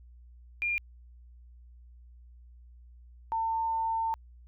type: tone pair in turn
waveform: sine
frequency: 2405 / 900.9 Hz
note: D7 / A5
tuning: +41 / +41 cents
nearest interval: octave + perfect fourth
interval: 1700 cents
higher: first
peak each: -27 dBFS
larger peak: neither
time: 0.62-0.78 / 3.32-4.14 s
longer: second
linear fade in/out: 0 ms
effects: added 60 Hz sine -50 dBFS peak until 4.47 s